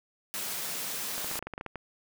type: high-pass noise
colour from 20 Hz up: white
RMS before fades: -35 dBFS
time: 0.34-1.39 s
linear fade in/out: 0 ms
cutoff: 120 Hz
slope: 48 dB/octave
type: clicks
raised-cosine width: 0.5 ms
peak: -22 dBFS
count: 12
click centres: 1.18 / 1.245 / 1.314 / 1.356 / 1.391 / 1.426 / 1.47 / 1.537 / 1.579 / 1.611 / 1.663 / 1.757 s
effects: none

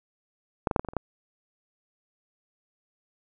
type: clicks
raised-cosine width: 1 ms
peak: -9 / -12 / -7 / -11 / -24 / -17 / -29 / -12 dBFS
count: 8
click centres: 0.672 / 0.712 / 0.762 / 0.795 / 0.848 / 0.887 / 0.935 / 0.967 s
effects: none

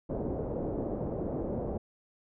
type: low-pass noise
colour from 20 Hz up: white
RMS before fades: -34 dBFS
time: 0.09-1.78 s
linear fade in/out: 10 ms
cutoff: 560 Hz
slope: 24 dB/octave
effects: none

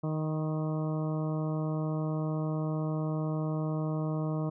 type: harmonic tone with a mistuned harmonic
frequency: 155.56 Hz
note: D#3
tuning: in tune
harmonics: 1 / 2 / 3 / 4 / 5 / 6 / 7 / 8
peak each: -30 / -36 / -41 / -40 / -48 / -49 / -46 / -50 dBFS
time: 0.03-4.5 s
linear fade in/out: 10 ms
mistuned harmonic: 6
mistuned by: +45 cents
effects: none

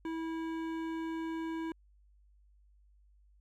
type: tone with hard clipping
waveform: sine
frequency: 325.5 Hz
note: E4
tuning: 22 cents flat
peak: -37 dBFS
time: 0.05-1.72 s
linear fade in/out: 2 ms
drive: 14 dB
effects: added 50 Hz sine -61 dBFS peak until 3.4 s

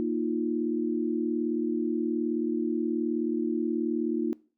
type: chord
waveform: sine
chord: Bb suspended fourth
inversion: none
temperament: just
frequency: 233.1 / 310.8 / 349.6 Hz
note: Bb3 / Eb4 / F4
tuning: 0 / -2 / +2 cents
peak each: -30 dBFS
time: 0-4.33 s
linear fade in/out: 0 ms
effects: noise-tail reverb RT60 0.4 s tail -22 dB re dry

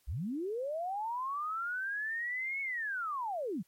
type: linear two-way sweep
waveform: sine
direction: up then down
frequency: 46.63 to 2219 to 145.2 Hz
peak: -33 dBFS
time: 0.07-3.63 s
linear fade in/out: 20 ms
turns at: 2.61 s
effects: white hiss -71 dBFS RMS until 3.67 s + MP3 64 kbps

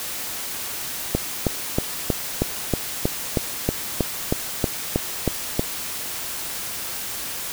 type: click train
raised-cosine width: 2 ms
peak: -5 dBFS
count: 15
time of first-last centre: 1.15-5.594 s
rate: 3.15 Hz
effects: white hiss -30 dBFS RMS until 7.52 s

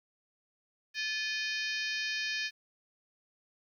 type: harmonic tone with a mistuned harmonic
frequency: 617 Hz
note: D#5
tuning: 15 cents flat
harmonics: 3 / 4 / 5 / 6 / 7 / 8 / 9 / 10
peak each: -36 / -37 / -42 / -44 / -42 / -42 / -44 / -50 dBFS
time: 0.94-2.51 s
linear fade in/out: 50 ms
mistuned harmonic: 3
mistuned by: -110 cents
effects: 11-bit

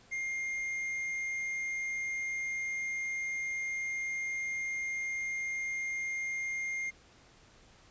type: tone with tanh clipping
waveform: sine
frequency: 2118 Hz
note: C7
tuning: 21 cents sharp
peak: -34 dBFS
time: 0.11-6.91 s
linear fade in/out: 20 ms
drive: 6 dB
effects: pink hiss -60 dBFS RMS until 7.9 s + resampled to 16000 Hz

